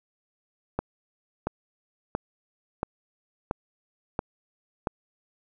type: click train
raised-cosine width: 1 ms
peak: -12 dBFS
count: 7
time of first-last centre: 0.79-4.872 s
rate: 1.47 Hz
effects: none